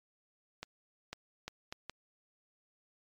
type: accelerating click train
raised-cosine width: 0.2 ms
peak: -23 dBFS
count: 5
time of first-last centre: 0.63-1.896 s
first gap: 500 ms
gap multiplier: 0.7
effects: MP3 96 kbps